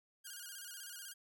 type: tone with vibrato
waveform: 5% pulse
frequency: 1520 Hz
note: F#6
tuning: 46 cents sharp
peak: -36 dBFS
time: 0.24-1.14 s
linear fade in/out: 20 ms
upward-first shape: square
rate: 16 Hz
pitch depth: 89 cents each way
effects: none